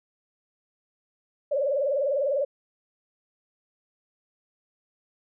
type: tone with vibrato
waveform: sine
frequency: 558 Hz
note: C#5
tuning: 11 cents sharp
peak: -22 dBFS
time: 1.51-2.45 s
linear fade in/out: 10 ms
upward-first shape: triangle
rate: 20 Hz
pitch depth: 150 cents each way
effects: none